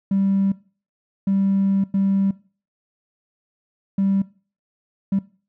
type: tone bursts at uneven times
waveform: triangle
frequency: 195.4 Hz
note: G3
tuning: 5 cents flat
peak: -13 dBFS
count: 5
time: 0.11-0.52 / 1.27-1.84 / 1.94-2.31 / 3.98-4.22 / 5.12-5.19 s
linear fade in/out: 5 ms
effects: noise-tail reverb RT60 0.4 s tail -23 dB re dry + tanh soft clip ceiling -12 dBFS

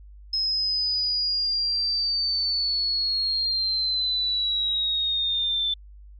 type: linear sweep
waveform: sine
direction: down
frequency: 5150 to 3520 Hz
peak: -22 dBFS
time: 0.33-5.74 s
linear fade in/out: 5 ms
effects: added 50 Hz sine -43 dBFS peak until 6.19 s

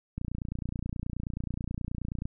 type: click train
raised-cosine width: 5 ms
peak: -21 dBFS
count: 62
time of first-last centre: 0.18-2.255 s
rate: 29.4 Hz
effects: none

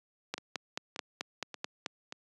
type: two click trains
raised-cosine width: 0.2 ms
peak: -23 / -16 dBFS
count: 4 / 8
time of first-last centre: 0.38-2.124 / 0.34-1.862 s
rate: 1.72 / 4.6 Hz
effects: high-pass 200 Hz 12 dB/octave + resampled to 24000 Hz

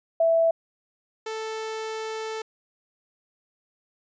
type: tone pair in turn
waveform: sine / sawtooth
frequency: 660 / 440.5 Hz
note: E5 / A4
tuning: +2 / +2 cents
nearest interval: perfect fifth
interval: 700 cents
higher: first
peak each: -17 / -26 dBFS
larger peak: first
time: 0.2-0.51 / 1.26-2.42 s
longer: second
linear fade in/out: 5 ms
effects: resampled to 16000 Hz

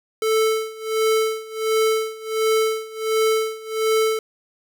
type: tone with tremolo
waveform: square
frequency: 440 Hz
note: A4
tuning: in tune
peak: -16 dBFS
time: 0.22-4.19 s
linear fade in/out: 2 ms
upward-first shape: sine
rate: 1.4 Hz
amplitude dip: 90%
effects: none

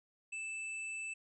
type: tone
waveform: square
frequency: 2637 Hz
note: E7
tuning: in tune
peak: -40 dBFS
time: 0.32-1.14 s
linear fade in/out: 10 ms
effects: resampled to 22050 Hz

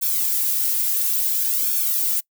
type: noise with flanger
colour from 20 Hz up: violet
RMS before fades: -21 dBFS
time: 0.01-2.21 s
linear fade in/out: 20 ms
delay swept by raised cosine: 1 to 3.1 ms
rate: 0.58 Hz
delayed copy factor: -0.9
effects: noise-tail reverb RT60 0.1 s tail -24 dB re dry

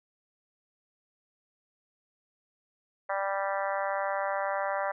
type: harmonic tone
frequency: 196.2 Hz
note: G3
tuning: 2 cents sharp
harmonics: 3 / 4 / 5 / 6 / 7 / 8 / 9 / 10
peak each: -32 / -34 / -36 / -38 / -39 / -40 / -41 / -42 dBFS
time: 3.09-4.92 s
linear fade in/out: 10 ms
effects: none

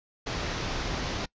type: low-pass noise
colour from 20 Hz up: pink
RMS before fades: -32 dBFS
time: 0.26-1.26 s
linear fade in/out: 10 ms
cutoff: 6200 Hz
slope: 48 dB/octave
effects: noise-tail reverb RT60 0.1 s tail -23 dB re dry + resampled to 16000 Hz

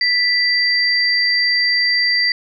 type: tone pair together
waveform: sine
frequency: 1975.5 / 4699 Hz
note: B6 / D8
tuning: 0 / 0 cents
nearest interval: octave + minor third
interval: 1500 cents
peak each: -16 dBFS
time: 0.01-2.32 s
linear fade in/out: 2 ms
effects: none

